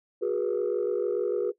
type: tone cluster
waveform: sine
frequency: 365.9 / 412.7 / 483.7 Hz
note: F#4 / G#4 / B4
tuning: -19 / -11 / -36 cents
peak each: -28 dBFS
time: 0.21-1.52 s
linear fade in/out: 20 ms
effects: noise-tail reverb RT60 0.1 s tail -18 dB re dry + tanh soft clip ceiling -19 dBFS